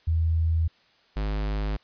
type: tone pair in turn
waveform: sine / square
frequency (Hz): 81.5 / 51.49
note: E2 / G#1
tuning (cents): -19 / -14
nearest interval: minor sixth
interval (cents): 795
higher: first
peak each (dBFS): -20 / -26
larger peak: first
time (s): 0.07-0.68 / 1.16-1.77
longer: neither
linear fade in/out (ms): 10
effects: white hiss -61 dBFS RMS until 1.83 s + resampled to 11025 Hz